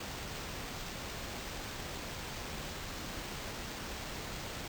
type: noise with sample-and-hold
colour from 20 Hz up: pink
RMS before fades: -42 dBFS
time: 0-4.68 s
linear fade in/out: 5 ms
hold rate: 11025 Hz
effects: none

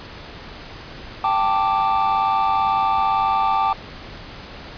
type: chord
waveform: triangle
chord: G suspended second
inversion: none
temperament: just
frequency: 784 / 882 / 1176 Hz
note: G5 / A5 / D6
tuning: 0 / +4 / +2 cents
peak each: -19 dBFS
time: 1.24-3.73 s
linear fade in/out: 2 ms
effects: pink hiss -37 dBFS RMS until 4.77 s + resampled to 11025 Hz

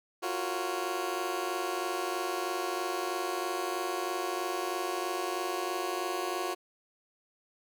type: chord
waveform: 20% pulse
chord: Gb major seventh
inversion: third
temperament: just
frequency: 346.9 / 370 / 462.5 / 555 Hz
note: F4 / Gb4 / Bb4 / Db5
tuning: -12 / 0 / -14 / +2 cents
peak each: -31 / -30 / -36 / -36 dBFS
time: 0.22-6.55 s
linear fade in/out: 20 ms
effects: none

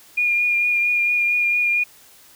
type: tone with vibrato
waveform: sine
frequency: 2425 Hz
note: D#7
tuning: 45 cents flat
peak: -16 dBFS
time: 0.17-1.84 s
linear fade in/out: 10 ms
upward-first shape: triangle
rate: 4.4 Hz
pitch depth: 21 cents each way
effects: white hiss -49 dBFS RMS until 2.35 s

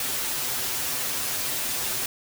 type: noise with comb filter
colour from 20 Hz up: white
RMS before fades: -28 dBFS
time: 0-2.06 s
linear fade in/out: 2 ms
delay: 7.9 ms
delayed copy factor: +0.75
effects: none

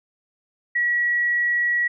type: tone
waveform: sine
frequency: 1924 Hz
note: B6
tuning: 46 cents flat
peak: -18 dBFS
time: 0.75-1.88 s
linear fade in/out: 10 ms
effects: none

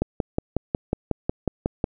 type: click train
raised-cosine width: 2 ms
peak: -8 dBFS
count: 11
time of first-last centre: 0.02-1.841 s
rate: 5.49 Hz
effects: none

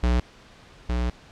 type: tone pair in turn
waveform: square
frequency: 60.6 / 60.6 Hz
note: B1 / B1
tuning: -32 / -32 cents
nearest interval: unison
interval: 0 cents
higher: neither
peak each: -19 / -23 dBFS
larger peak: first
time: 0.03-0.2 / 0.89-1.1 s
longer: second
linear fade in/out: 5 ms
effects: pink hiss -50 dBFS RMS until 1.31 s + low-pass 5000 Hz 12 dB/octave

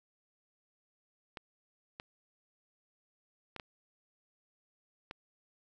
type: clicks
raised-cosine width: 0.3 ms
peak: -26 dBFS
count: 5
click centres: 1.372 / 1.999 / 3.563 / 3.598 / 5.111 s
effects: none

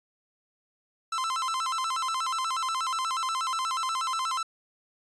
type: tone with vibrato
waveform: 45% pulse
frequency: 1174.7 Hz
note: D6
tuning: in tune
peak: -27 dBFS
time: 1.12-4.43 s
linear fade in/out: 5 ms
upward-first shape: square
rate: 8.3 Hz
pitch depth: 210 cents each way
effects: resampled to 22050 Hz

